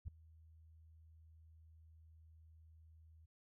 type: tone with ADSR envelope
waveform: sine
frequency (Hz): 79.9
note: D#2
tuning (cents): +47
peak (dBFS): -38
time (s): 0.05-3.26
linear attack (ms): 29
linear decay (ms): 5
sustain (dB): -22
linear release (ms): 10
effects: none